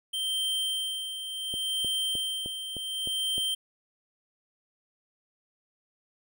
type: tone with tremolo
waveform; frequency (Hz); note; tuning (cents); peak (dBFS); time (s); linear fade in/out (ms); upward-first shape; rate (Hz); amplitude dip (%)
square; 3136; G7; 0; -27; 0.13-3.55; 10; sine; 0.69; 60
type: click train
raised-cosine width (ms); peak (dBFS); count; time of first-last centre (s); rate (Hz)
2; -27; 7; 1.54-3.38; 3.26
effects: none